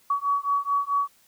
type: beating tone pair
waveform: sine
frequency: 1129 / 1133.6 Hz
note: C#6 / C#6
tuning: +31 / +38 cents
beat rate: 4.6 Hz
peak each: -25 dBFS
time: 0.1-1.08 s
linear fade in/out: 5 ms
effects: white hiss -60 dBFS RMS until 1.27 s